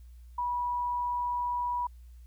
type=tone; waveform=sine; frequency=975 Hz; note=B5; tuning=23 cents flat; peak=-28 dBFS; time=0.38-1.87 s; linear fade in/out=5 ms; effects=added 60 Hz sine -47 dBFS peak until 2.26 s + white hiss -71 dBFS RMS until 2.26 s